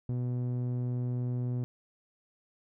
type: tone with low-pass filter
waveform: sawtooth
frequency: 123.47 Hz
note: B2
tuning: in tune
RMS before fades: -32 dBFS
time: 0.09-1.64 s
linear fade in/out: 0 ms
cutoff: 300 Hz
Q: 0.5
effects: none